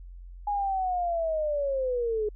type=linear sweep; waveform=sine; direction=down; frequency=830.6 to 415.3 Hz; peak=-25 dBFS; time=0.47-2.29 s; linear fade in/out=5 ms; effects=added 44 Hz sine -41 dBFS peak until 2.35 s